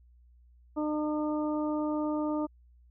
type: harmonic tone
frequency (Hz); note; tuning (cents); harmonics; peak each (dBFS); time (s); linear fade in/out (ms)
302.7; D#4; -48; 1 / 2 / 3 / 4; -29 / -35 / -39 / -41; 0.76-2.47; 20
effects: added 60 Hz sine -56 dBFS peak until 2.9 s